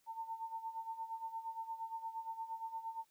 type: tone with tremolo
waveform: sine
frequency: 902 Hz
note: A5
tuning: 43 cents sharp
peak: -38 dBFS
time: 0.06-3.05 s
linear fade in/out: 50 ms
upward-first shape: sine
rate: 8.6 Hz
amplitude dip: 75%
effects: white hiss -75 dBFS RMS until 3.1 s